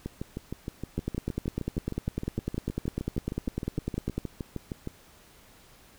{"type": "two click trains", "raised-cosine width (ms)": 3, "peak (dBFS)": [-16, -20], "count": [33, 32], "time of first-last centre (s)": [[0.98, 4.18], [0.06, 4.874]], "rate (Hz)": [10, 6.44], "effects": ["pink hiss -56 dBFS RMS until 5.98 s"]}